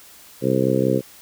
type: harmonic tone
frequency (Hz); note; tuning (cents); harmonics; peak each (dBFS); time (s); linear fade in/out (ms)
65.41; C2; 0; 2 / 3 / 4 / 5 / 6 / 7 / 8; -24 / -24 / -24 / -24 / -24 / -24 / -24; 0.41-1.02; 50
effects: white hiss -46 dBFS RMS until 1.21 s